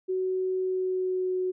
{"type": "tone with pitch glide", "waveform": "sine", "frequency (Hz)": [373.2, 368.9], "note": ["F#4", "F#4"], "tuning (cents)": [15, -5], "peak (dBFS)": -25, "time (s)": [0.08, 1.52], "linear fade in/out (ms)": 20, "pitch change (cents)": -20, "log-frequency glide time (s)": [0.6, 1.37], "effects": []}